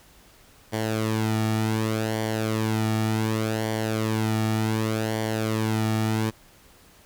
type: tone with flanger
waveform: sawtooth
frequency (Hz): 110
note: A2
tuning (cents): 0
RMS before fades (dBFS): -25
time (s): 0.72-6.31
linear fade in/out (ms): 20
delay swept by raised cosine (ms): 0.77 to 1.97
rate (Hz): 0.67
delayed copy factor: -0.65
effects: pink hiss -54 dBFS RMS until 7.05 s